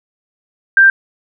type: tone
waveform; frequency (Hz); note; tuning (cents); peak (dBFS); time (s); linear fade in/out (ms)
sine; 1578; G6; +11; -4; 0.77-0.9; 2
effects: none